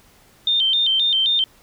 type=tone with vibrato; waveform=sine; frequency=3366 Hz; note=G#7; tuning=23 cents sharp; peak=-15 dBFS; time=0.47-1.44 s; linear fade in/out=2 ms; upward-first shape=square; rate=3.8 Hz; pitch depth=130 cents each way; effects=pink hiss -53 dBFS RMS until 1.62 s

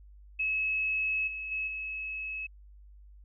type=tone with level steps; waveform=sine; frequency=2580 Hz; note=E7; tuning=38 cents flat; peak=-27 / -35 / -30 / -34 dBFS; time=0.39-2.47 s; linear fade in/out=10 ms; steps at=1.27 / 1.51 / 1.67 s; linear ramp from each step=10 ms; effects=added 50 Hz sine -50 dBFS peak until 3.24 s

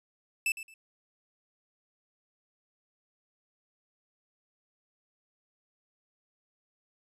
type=tone with echo; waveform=45% pulse; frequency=2637 Hz; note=E7; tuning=in tune; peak=-26 dBFS; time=0.46-0.52 s; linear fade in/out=2 ms; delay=110 ms; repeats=2; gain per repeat=-13 dB; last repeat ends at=0.74 s; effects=resampled to 32000 Hz

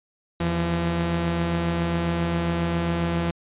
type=tone pair together; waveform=sawtooth; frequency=81.3 / 170 Hz; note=E2 / F3; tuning=-23 / -46 cents; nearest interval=octave + minor second; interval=1277 cents; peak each=-25 / -19 dBFS; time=0.4-3.31 s; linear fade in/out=5 ms; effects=resampled to 8000 Hz

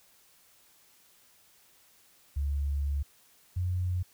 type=tone pair in turn; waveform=sine; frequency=70.9 / 90.32 Hz; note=C#2 / F#2; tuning=+40 / -41 cents; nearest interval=major third; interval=419 cents; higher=second; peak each=-27 dBFS; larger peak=neither; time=2.36-3.03 / 3.56-4.03 s; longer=first; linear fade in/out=10 ms; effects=white hiss -62 dBFS RMS until 4.13 s

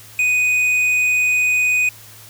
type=tone with tanh clipping; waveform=sine; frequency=2489 Hz; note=D#7; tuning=in tune; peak=-15 dBFS; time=0.19-1.89 s; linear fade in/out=2 ms; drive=7 dB; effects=added 108 Hz sine -46 dBFS peak until 2.29 s + white hiss -42 dBFS RMS until 2.29 s

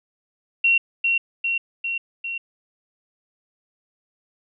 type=tone with echo; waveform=sine; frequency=2735 Hz; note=F7; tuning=37 cents flat; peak=-14 dBFS; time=0.64-0.78 s; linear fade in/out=5 ms; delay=400 ms; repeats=4; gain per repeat=-3 dB; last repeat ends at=2.38 s; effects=none

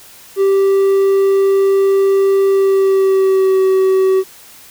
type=tone with pitch glide; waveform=triangle; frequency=390.9 to 380 Hz; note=G4 to F#4; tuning=-5 to +46 cents; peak=-7 dBFS; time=0.36-4.24 s; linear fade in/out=50 ms; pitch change=-49 cents; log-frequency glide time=2.48-3.61 s; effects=white hiss -40 dBFS RMS until 4.7 s

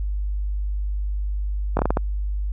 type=slowing click train; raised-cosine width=1 ms; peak=-6 dBFS; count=6; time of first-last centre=1.77-1.971 s; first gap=21 ms; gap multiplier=1.33; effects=added 50 Hz sine -22 dBFS peak until 2.52 s

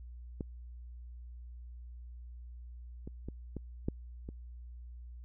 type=clicks; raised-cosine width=3 ms; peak=-24 / -30 / -28 / -26 / -19 / -30 dBFS; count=6; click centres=0.408 / 3.075 / 3.286 / 3.567 / 3.885 / 4.289 s; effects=added 60 Hz sine -45 dBFS peak until 5.24 s

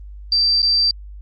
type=tone with dropouts; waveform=sine; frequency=4684 Hz; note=D8; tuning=5 cents flat; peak=-13 dBFS; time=0.32-0.91 s; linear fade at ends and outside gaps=2 ms; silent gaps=0.62-0.628 s; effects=added 50 Hz sine -33 dBFS peak until 1.21 s + Opus 32 kbps

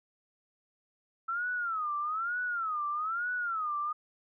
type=tone with vibrato; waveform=sine; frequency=1318.5 Hz; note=E6; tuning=in tune; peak=-30 dBFS; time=1.28-3.93 s; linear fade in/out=10 ms; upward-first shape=sine; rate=1.1 Hz; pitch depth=200 cents each way; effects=none

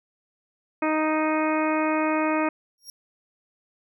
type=harmonic tone; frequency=311.1 Hz; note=D#4; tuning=in tune; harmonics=1 / 2 / 3 / 4 / 5 / 6 / 7 / 8; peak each=-24 / -27 / -29 / -30 / -36 / -37 / -35 / -34 dBFS; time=0.82-2.49 s; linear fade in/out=5 ms
type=tone with exponential growth; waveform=sawtooth; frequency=5588 Hz; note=F8; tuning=in tune; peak=-32 dBFS; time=2.78-2.9 s; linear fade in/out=1 ms; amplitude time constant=25 ms
effects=none

